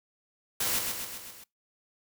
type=noise with echo; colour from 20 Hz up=white; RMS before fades=-29 dBFS; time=0.6-0.79 s; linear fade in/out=5 ms; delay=130 ms; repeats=5; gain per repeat=-4 dB; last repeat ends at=1.44 s; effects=noise-tail reverb RT60 0.2 s tail -24 dB re dry